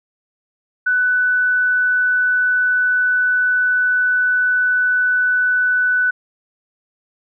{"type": "tone", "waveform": "sine", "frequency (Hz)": 1493, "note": "F#6", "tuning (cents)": 15, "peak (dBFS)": -13, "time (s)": [0.86, 6.11], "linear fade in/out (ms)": 10, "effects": []}